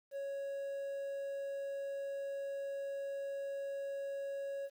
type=tone with quantisation; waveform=triangle; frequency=554.4 Hz; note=C#5; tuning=in tune; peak=-36 dBFS; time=0.11-4.7 s; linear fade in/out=50 ms; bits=11; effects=none